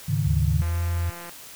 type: chord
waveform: sine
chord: Ab suspended fourth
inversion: none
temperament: equal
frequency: 103.83 / 138.59 / 155.56 Hz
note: Ab2 / Db3 / Eb3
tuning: 0 / 0 / 0 cents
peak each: -25 dBFS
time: 0.08-0.62 s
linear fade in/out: 10 ms
type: tone with pitch glide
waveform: sine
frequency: 75 to 85.16 Hz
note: D2 to F2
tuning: +37 to -43 cents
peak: -22 dBFS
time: 0.26-1.1 s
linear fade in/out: 5 ms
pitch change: +220 cents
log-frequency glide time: 0.41-0.79 s
type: click train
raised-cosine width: 0.5 ms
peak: -25 dBFS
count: 117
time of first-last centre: 0.62-1.294 s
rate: 172 Hz
effects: white hiss -43 dBFS RMS until 1.55 s